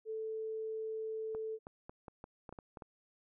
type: tone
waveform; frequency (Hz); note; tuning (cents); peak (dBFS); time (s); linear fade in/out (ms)
sine; 440; A4; 0; -37; 0.05-1.59; 50
type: clicks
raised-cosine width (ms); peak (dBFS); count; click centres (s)
1; -33; 10; 1.349 / 1.669 / 1.895 / 2.082 / 2.241 / 2.492 / 2.526 / 2.588 / 2.772 / 2.822
effects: none